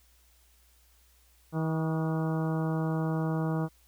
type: harmonic tone with a mistuned harmonic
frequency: 160 Hz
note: D#3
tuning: 49 cents sharp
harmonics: 1 / 2 / 3 / 4 / 5 / 6 / 7 / 8 / 9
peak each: -28 / -34 / -38 / -40 / -42 / -44 / -45 / -46 / -47 dBFS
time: 1.52-3.69 s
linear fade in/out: 50 ms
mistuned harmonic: 8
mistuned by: -66 cents
effects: added 60 Hz sine -62 dBFS peak until 3.87 s + white hiss -65 dBFS RMS until 3.87 s